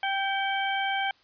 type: harmonic tone with a mistuned harmonic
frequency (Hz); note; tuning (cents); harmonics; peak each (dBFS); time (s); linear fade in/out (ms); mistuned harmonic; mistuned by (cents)
784; G5; 0; 1 / 2 / 3 / 4; -28 / -31 / -33 / -34; 0.03-1.11; 2; 3; -47
effects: white hiss -61 dBFS RMS until 1.23 s + resampled to 11025 Hz